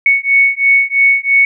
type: beating tone pair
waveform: sine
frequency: 2217 / 2220 Hz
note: C#7 / C#7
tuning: 0 / +2 cents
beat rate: 3 Hz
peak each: -11 dBFS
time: 0.06-1.45 s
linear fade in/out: 2 ms
effects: none